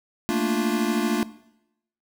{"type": "chord", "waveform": "square", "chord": "Bb major seventh", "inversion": "third", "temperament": "equal", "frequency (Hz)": [220, 233.1, 293.7, 349.2], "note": ["A3", "Bb3", "D4", "F4"], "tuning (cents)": [0, 0, 0, 0], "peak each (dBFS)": -28, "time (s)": [0.29, 1.23], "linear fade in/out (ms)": 0, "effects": ["noise-tail reverb RT60 0.8 s tail -18 dB re dry"]}